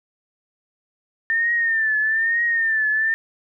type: tone with vibrato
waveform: sine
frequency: 1801 Hz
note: A6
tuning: 40 cents sharp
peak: -17 dBFS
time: 1.3-3.14 s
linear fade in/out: 0 ms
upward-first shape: triangle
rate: 1.1 Hz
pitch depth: 86 cents each way
effects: none